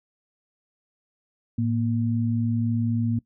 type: tone pair together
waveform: sine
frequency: 110.8 / 234.6 Hz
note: A2 / A#3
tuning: +13 / +11 cents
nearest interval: octave + minor second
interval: 1298 cents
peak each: -24 dBFS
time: 1.58-3.19 s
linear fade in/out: 5 ms
effects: noise-tail reverb RT60 0.1 s tail -20 dB re dry